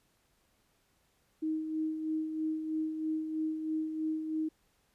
sine tone with tremolo, 314.2 Hz, D#4, 17 cents sharp, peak -29 dBFS, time 1.42-4.49 s, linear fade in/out 10 ms, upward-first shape sine, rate 3.1 Hz, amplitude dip 50%, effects pink hiss -72 dBFS RMS until 4.94 s + resampled to 32000 Hz

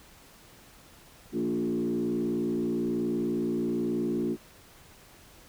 sine tone with frequency modulation, 290.2 Hz, D4, 21 cents flat, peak -25 dBFS, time 1.32-4.37 s, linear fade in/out 50 ms, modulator 58.9 Hz, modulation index 1.6, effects tanh soft clip ceiling -21 dBFS + pink hiss -54 dBFS RMS until 5.48 s

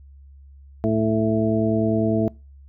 harmonic tone, 110 Hz, A2, in tune, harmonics 1 / 2 / 3 / 4 / 6, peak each -25 / -22 / -24 / -26 / -24 dBFS, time 0.84-2.28 s, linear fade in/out 0 ms, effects noise-tail reverb RT60 0.3 s tail -25 dB re dry + added 69 Hz sine -43 dBFS peak until 2.68 s

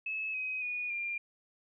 sine tone with pitch steps, 2593 / 2525 / 2459 / 2394 Hz, E7 / D#7 / D#7 / D7, -29 / +25 / -21 / +33 cents, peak -33 dBFS, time 0.06-1.18 s, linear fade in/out 5 ms, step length 280 ms, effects none

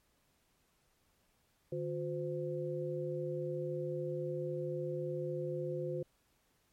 sine tone cluster, 148.8 / 358.8 / 515 Hz, D3 / F4 / C5, +23 / +47 / -28 cents, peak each -40 / -39 / -39 dBFS, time 1.72-6.03 s, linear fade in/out 5 ms, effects pink hiss -74 dBFS RMS until 6.72 s + MP3 64 kbps

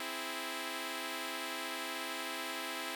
5% pulse chord, C augmented, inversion none, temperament equal, 261.6 / 329.6 / 415.3 Hz, C4 / E4 / G#4, 0 / 0 / 0 cents, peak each -31 / -29 / -34 dBFS, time 0-2.95 s, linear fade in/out 2 ms, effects none

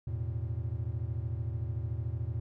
triangle chord, E suspended fourth, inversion none, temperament equal, 82.41 / 110 / 123.47 Hz, E2 / A2 / B2, 0 / 0 / 0 cents, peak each -35 / -33 / -36 dBFS, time 0.07-2.4 s, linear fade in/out 5 ms, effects none

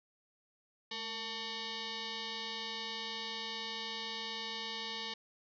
sine tone with frequency modulation, 458.6 Hz, A#4, 28 cents flat, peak -38 dBFS, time 0.91-5.14 s, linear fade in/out 5 ms, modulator 673 Hz, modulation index 6.4, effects none

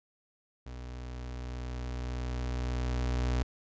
35% pulse tone with level ramp, 61.74 Hz, B1, in tune, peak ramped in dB -39 to -25 dBFS, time 0.66-3.43 s, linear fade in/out 5 ms, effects resampled to 16000 Hz

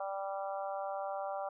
harmonic tone, 195.7 Hz, G3, 3 cents flat, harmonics 3 / 4 / 5 / 6 / 7, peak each -39 / -39 / -47 / -46 / -49 dBFS, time 0-1.49 s, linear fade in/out 5 ms, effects none

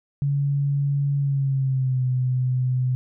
sine tone with pitch glide, 141.3 to 127.35 Hz, C#3 to C3, +34 to -46 cents, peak -19 dBFS, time 0.22-2.95 s, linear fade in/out 0 ms, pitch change -180 cents, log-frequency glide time 1.18-2.04 s, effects none

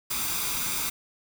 white noise with comb filter, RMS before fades -29 dBFS, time 0.1-0.9 s, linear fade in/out 10 ms, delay 0.83 ms, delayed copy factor +0.6, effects none

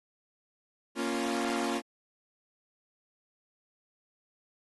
sawtooth chord, Bb minor, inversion none, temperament equal, 233.1 / 277.2 / 349.2 Hz, Bb3 / Db4 / F4, 0 / 0 / 0 cents, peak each -30 dBFS, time 0.95-1.82 s, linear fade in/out 50 ms, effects AAC 32 kbps

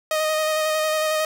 sawtooth tone with vibrato, 622.3 Hz, D#5, in tune, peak -16 dBFS, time 0.11-1.25 s, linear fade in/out 2 ms, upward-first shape square, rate 11 Hz, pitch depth 13 cents each way, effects none

